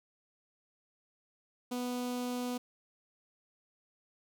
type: tone with notch filter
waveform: sawtooth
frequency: 246.9 Hz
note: B3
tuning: in tune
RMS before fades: -36 dBFS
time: 1.71-2.58 s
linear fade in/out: 10 ms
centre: 1800 Hz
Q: 1.4
effects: none